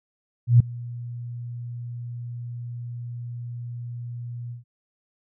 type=tone with ADSR envelope; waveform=sine; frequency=120 Hz; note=B2; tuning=49 cents flat; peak=-8 dBFS; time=0.47-4.64 s; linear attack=130 ms; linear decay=5 ms; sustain=-23 dB; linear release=130 ms; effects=none